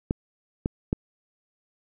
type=clicks; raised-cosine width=3 ms; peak=-10 / -11 / -10 dBFS; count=3; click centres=0.109 / 0.659 / 0.929 s; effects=none